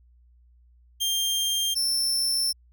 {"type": "tone pair in turn", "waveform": "sawtooth", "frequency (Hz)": [3191, 5367], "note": ["G7", "E8"], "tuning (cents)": [30, 30], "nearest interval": "major sixth", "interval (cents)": 900, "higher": "second", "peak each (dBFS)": -20, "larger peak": "neither", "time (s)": [[1, 1.75], [1.75, 2.53]], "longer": "second", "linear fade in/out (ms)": 20, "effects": ["added 60 Hz sine -54 dBFS peak until 2.72 s"]}